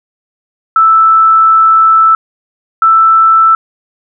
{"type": "tone pair in turn", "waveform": "sine", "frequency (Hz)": [1318.5, 1324.2], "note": ["E6", "E6"], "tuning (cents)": [0, 7], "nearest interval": "unison", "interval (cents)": 7, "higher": "second", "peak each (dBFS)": -3, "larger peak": "neither", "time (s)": [[0.76, 2.15], [2.82, 3.55]], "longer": "first", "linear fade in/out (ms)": 2, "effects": []}